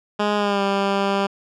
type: tone with pitch glide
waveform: 10% pulse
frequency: 207.7 to 197.86 Hz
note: G#3 to G3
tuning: 0 to +16 cents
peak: -10 dBFS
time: 0.19-1.27 s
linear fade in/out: 10 ms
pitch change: -84 cents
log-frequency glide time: 0.36-0.62 s
effects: low-pass 4000 Hz 12 dB/octave